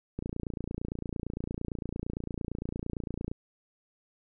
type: click train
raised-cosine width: 3 ms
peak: -21 dBFS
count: 91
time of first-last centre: 0.19-3.315 s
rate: 28.8 Hz
effects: none